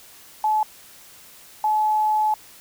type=tone pair in turn; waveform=sine; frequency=860 / 857 Hz; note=A5 / A5; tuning=-40 / -46 cents; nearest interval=unison; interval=6 cents; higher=first; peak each=-17 dBFS; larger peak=neither; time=0.44-0.63 / 1.64-2.34 s; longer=second; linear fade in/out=2 ms; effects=white hiss -47 dBFS RMS until 2.6 s